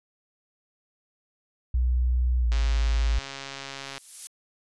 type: tone with pitch glide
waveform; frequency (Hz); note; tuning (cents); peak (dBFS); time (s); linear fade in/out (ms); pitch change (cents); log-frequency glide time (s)
sine; 61.74 to 55.64; B1 to A1; 0 to +20; -20; 1.74-3.19; 5; -180; 2.4-2.54
type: click train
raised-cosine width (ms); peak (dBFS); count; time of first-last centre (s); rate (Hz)
0.2; -19; 201; 2.52-3.98; 137
type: noise with exponential growth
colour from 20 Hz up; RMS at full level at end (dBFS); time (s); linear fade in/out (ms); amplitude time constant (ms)
violet; -31; 3.53-4.27; 0; 160
effects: resampled to 24000 Hz